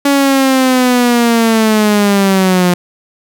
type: linear sweep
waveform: sawtooth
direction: down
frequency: 282.8 to 176.2 Hz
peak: -4 dBFS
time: 0.05-2.74 s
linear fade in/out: 5 ms
effects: none